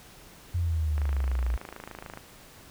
sine exponential sweep, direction down, 88.4 to 57.9 Hz, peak -24 dBFS, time 0.54-1.57 s, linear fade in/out 10 ms
click train, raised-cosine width 0.5 ms, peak -24 dBFS, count 33, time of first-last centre 0.98-2.174 s, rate 26.8 Hz
effects pink hiss -51 dBFS RMS until 2.7 s

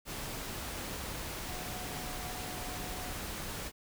sine tone in noise, 729 Hz, F#5, 26 cents flat, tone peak -47 dBFS, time 1.45-3.13 s, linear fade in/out 50 ms, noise pink, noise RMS -40 dBFS, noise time 0.05-3.72 s, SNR -10 dB, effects none

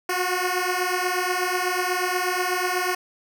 10% pulse beating tone pair, 359.4 / 367.6 Hz, F4 / F#4, +50 / -11 cents, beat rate 8.2 Hz, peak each -17 dBFS, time 0.09-2.95 s, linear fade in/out 5 ms, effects none

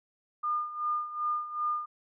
sine tone with tremolo, 1212 Hz, D#6, 46 cents flat, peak -26 dBFS, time 0.43-1.86 s, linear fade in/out 10 ms, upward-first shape sine, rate 2.6 Hz, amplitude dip 75%, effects none

